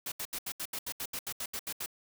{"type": "noise bursts", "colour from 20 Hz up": "white", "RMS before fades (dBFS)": -37, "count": 14, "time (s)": [0.06, 1.861], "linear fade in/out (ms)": 5, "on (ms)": 59, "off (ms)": 75, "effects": []}